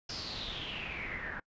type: noise with low-pass filter sweep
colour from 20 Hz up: pink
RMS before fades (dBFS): -40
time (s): 0.09-1.4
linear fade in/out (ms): 5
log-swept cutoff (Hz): 5200 to 1600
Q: 8
effects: noise-tail reverb RT60 0.1 s tail -24 dB re dry + resampled to 16000 Hz